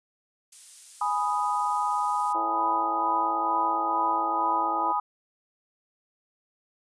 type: noise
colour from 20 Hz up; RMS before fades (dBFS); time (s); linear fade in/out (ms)
violet; -41; 0.52-2.33; 5
type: chord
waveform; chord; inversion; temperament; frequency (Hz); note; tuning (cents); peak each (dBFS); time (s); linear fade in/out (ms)
sine; G# minor; none; equal; 830.6 / 987.8 / 1244.5; G#5 / B5 / D#6; 0 / 0 / 0; -28; 1.01-5; 5
type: harmonic tone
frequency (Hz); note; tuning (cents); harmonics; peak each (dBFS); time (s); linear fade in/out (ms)
110; A2; 0; 3 / 4 / 5 / 6 / 7 / 8 / 9; -36 / -44 / -40 / -39 / -40 / -40 / -34; 2.34-4.93; 20
effects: resampled to 22050 Hz